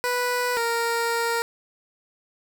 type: tone pair in turn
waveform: 15% pulse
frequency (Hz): 492.6 / 465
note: B4 / A#4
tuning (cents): -5 / -4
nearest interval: minor second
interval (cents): 99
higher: first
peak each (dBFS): -16 / -16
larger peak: neither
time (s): 0.04-0.57 / 0.57-1.42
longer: second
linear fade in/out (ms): 0
effects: none